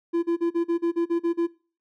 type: tone bursts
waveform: triangle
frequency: 338.8 Hz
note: E4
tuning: 48 cents sharp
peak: -18 dBFS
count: 10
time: 0.13-1.472 s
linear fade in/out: 20 ms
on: 100 ms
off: 38 ms
effects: noise-tail reverb RT60 0.4 s tail -22 dB re dry